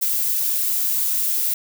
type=noise with ADSR envelope; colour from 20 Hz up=violet; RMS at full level=-19 dBFS; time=0.01-1.54 s; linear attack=17 ms; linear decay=10 ms; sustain=-2 dB; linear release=5 ms; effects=none